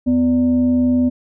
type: tone with frequency modulation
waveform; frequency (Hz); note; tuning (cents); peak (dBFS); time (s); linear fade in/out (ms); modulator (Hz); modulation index
sine; 250.7; B3; +26; -12; 0.06-1.1; 20; 333; 0.36
effects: none